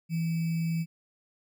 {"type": "tone with sample-and-hold", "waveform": "sine", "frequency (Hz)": 164.8, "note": "E3", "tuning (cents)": 0, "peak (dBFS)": -26, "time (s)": [0.09, 0.86], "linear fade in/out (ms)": 50, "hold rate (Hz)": 2450, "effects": []}